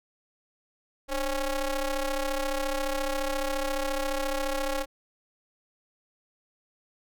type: ring-modulated tone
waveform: sawtooth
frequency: 277.2 Hz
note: C#4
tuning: in tune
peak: -20 dBFS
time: 1.08-4.86 s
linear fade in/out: 50 ms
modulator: 260 Hz
effects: none